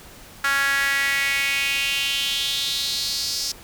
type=tone with high-pass filter sweep; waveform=sawtooth; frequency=277.2 Hz; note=C#4; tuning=in tune; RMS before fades=-23 dBFS; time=0.44-3.52 s; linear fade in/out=5 ms; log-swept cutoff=1500 to 5200 Hz; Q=4.3; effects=pink hiss -44 dBFS RMS until 3.63 s